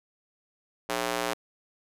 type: tone with high-pass filter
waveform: square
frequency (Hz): 60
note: B1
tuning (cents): -49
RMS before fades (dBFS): -30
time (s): 0.89-1.34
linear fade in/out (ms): 10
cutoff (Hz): 520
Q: 0.85
effects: resampled to 32000 Hz